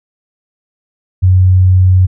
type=tone; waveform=sine; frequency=92.5 Hz; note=F#2; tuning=in tune; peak=-4 dBFS; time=1.22-2.07 s; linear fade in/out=20 ms; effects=none